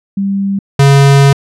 sine / square tone pair in turn, 197.1 / 139.12 Hz, G3 / C#3, +10 / +7 cents, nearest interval tritone, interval 603 cents, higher first, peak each -11 / -4 dBFS, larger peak second, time 0.17-0.59 / 0.79-1.33 s, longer second, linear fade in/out 5 ms, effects low-pass 9000 Hz 12 dB/octave

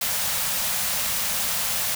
white band-stop noise, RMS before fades -25 dBFS, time 0.01-1.95 s, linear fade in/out 5 ms, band 240 to 480 Hz, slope 96 dB/octave, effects none

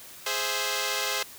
5% pulse chord, Ab augmented, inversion none, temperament equal, 415.3 / 523.3 / 659.3 Hz, Ab4 / C5 / E5, 0 / 0 / 0 cents, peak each -20 / -18 / -22 dBFS, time 0.26-1.23 s, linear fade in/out 5 ms, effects white hiss -46 dBFS RMS until 1.38 s

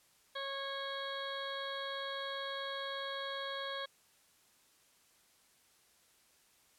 harmonic tone, 549 Hz, C#5, 17 cents flat, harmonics 1 / 2 / 3 / 4 / 6 / 7 / 8, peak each -43 / -44 / -44 / -53 / -45 / -48 / -53 dBFS, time 0.35-3.86 s, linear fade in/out 10 ms, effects white hiss -68 dBFS RMS until 6.78 s + low-pass 12000 Hz 12 dB/octave

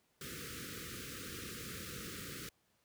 pink band-stop noise, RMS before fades -45 dBFS, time 0.21-2.49 s, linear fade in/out 2 ms, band 520 to 1200 Hz, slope 96 dB/octave, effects pink hiss -75 dBFS RMS until 2.84 s + high-pass 80 Hz 12 dB/octave

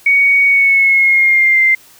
sine tone with pitch glide, 2238 to 2088 Hz, C#7 to C7, +16 to -4 cents, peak -7 dBFS, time 0.06-1.75 s, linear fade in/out 5 ms, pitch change -120 cents, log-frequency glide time 0.47-1.6 s, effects white hiss -44 dBFS RMS until 1.99 s

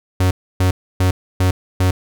45% pulse tone bursts, 92.2 Hz, F#2, 6 cents flat, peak -12 dBFS, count 5, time 0.2-1.91 s, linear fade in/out 5 ms, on 110 ms, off 290 ms, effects none

